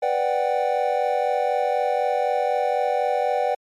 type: chord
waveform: triangle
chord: G major seventh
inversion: first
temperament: equal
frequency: 493.9 / 587.3 / 740 / 784 Hz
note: B4 / D5 / F#5 / G5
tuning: 0 / 0 / 0 / 0 cents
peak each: -23 dBFS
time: 0.02-3.55 s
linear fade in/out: 10 ms
effects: MP3 64 kbps